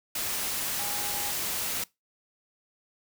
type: tone in noise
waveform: sine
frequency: 819 Hz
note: G#5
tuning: 24 cents flat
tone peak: -39 dBFS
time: 0.79-1.31 s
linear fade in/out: 5 ms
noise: white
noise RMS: -31 dBFS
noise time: 0.15-1.84 s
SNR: -11 dB
effects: noise-tail reverb RT60 0.2 s tail -22 dB re dry